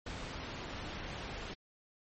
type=low-pass noise; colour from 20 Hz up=pink; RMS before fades=-43 dBFS; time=0.06-1.54 s; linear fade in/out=5 ms; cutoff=4500 Hz; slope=12 dB/octave; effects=MP3 32 kbps